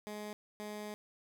15% pulse tone bursts at uneven times, 210 Hz, G#3, 19 cents sharp, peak -35 dBFS, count 2, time 0.07-0.33 / 0.6-0.94 s, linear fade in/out 0 ms, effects none

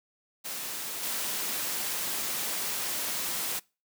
white noise with level steps, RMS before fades -36 / -32 dBFS, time 0.44-3.6 s, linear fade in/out 20 ms, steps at 1.02 s, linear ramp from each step 20 ms, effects noise-tail reverb RT60 0.3 s tail -24 dB re dry + high-pass 150 Hz 12 dB/octave

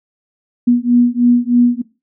sine beating tone pair, 240.7 / 243.9 Hz, B3 / B3, -44 / -21 cents, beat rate 3.2 Hz, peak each -12 dBFS, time 0.67-1.82 s, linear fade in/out 10 ms, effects noise-tail reverb RT60 0.3 s tail -19 dB re dry

